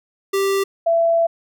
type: tone pair in turn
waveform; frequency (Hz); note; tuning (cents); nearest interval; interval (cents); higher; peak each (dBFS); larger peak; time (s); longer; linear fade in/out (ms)
square / sine; 392 / 668.9; G4 / E5; 0 / +25; major sixth; 925; second; -17 / -13; second; 0.33-0.64 / 0.86-1.27; second; 10
effects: none